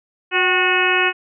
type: harmonic tone with a mistuned harmonic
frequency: 364.5 Hz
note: F#4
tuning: 26 cents flat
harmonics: 1 / 2 / 3 / 4 / 5 / 6 / 7 / 8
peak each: -22 / -25 / -24 / -21 / -22 / -25 / -19 / -25 dBFS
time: 0.31-1.13 s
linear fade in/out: 50 ms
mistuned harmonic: 2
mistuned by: +60 cents
effects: none